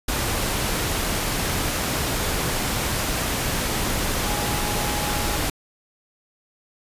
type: tone in noise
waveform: sine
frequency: 831 Hz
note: G#5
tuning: 1 cent sharp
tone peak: -31 dBFS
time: 4.23-5.37 s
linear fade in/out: 5 ms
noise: pink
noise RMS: -24 dBFS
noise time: 0.08-5.5 s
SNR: -10 dB
effects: resampled to 32000 Hz